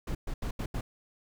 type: noise bursts at uneven times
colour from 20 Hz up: brown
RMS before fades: -33 dBFS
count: 5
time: 0.07-0.15 / 0.27-0.34 / 0.42-0.51 / 0.59-0.66 / 0.74-0.81 s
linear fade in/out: 5 ms
effects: none